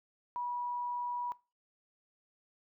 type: tone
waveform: sine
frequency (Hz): 972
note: B5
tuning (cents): -28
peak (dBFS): -34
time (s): 0.36-1.32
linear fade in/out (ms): 0
effects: noise-tail reverb RT60 0.3 s tail -21 dB re dry